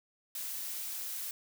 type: noise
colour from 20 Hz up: blue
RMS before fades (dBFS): -39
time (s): 0.35-1.31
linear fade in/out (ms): 2
effects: none